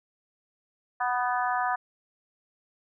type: harmonic tone with a mistuned harmonic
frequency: 246.9 Hz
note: B3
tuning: in tune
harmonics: 3 / 4 / 5 / 6 / 7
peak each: -28 / -30 / -32 / -34 / -35 dBFS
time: 1-1.76 s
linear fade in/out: 10 ms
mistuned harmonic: 6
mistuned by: +25 cents
effects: none